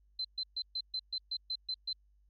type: tone bursts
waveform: sine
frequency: 4078 Hz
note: C8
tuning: 45 cents flat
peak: -33 dBFS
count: 10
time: 0.19-1.93 s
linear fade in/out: 5 ms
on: 57 ms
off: 130 ms
effects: added 50 Hz sine -64 dBFS peak until 2.29 s + Opus 48 kbps